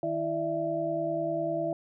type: tone cluster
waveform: sine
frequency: 157.4 / 330.8 / 597 / 667 Hz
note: D#3 / E4 / D5 / E5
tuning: +20 / +6 / +28 / +20 cents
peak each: -39 / -33 / -34 / -30 dBFS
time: 0.03-1.73 s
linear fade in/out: 2 ms
effects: none